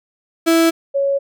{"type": "tone pair in turn", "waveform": ["35% pulse", "sine"], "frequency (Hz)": [329.6, 555.3], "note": ["E4", "C#5"], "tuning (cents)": [0, 3], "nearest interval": "major sixth", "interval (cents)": 903, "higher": "second", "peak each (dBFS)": [-9, -14], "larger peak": "first", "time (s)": [[0.46, 0.71], [0.94, 1.19]], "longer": "neither", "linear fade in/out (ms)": 20, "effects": []}